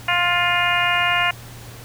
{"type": "harmonic tone with a mistuned harmonic", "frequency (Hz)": 351.4, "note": "F4", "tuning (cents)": 11, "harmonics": [2, 3, 4, 5, 6, 7, 8], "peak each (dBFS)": [-24, -24, -24, -24, -24, -24, -24], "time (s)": [0.08, 1.31], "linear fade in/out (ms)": 5, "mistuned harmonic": 8, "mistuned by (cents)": 16, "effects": ["added 118 Hz sine -39 dBFS peak until 1.84 s", "pink hiss -41 dBFS RMS until 1.84 s"]}